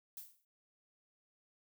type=noise with exponential decay; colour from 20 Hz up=violet; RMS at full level=-44 dBFS; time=0.17-0.45 s; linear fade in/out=2 ms; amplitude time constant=59 ms; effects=none